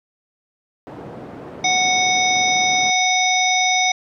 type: band-pass noise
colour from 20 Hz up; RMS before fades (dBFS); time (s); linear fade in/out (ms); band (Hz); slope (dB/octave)
white; -35; 0.87-2.9; 0; 120 to 510; 12
type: harmonic tone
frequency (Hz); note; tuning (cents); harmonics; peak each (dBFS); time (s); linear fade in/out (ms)
739; F#5; -2; 1 / 3 / 5 / 7 / 8; -19 / -19 / -22 / -28 / -23; 1.64-3.92; 5
effects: none